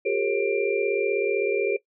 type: tone cluster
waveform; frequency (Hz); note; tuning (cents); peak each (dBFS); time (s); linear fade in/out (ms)
sine; 365.9 / 405.3 / 461.5 / 541 / 2374; F#4 / G#4 / A#4 / C#5 / D7; -19 / -42 / -17 / -42 / +18; -30 / -25 / -27 / -28 / -30; 0.05-1.77; 10
effects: noise-tail reverb RT60 0.1 s tail -19 dB re dry